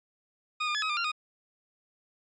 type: tone with pitch steps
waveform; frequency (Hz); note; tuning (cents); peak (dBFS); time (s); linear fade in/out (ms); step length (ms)
20% pulse; 1237 / 1210 / 1707 / 1270 / 1200 / 1384 / 1237; D#6 / D#6 / G#6 / D#6 / D6 / F6 / D#6; -10 / -49 / +47 / +35 / +37 / -16 / -10; -23; 0.6-1.118; 10; 74
effects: resampled to 16000 Hz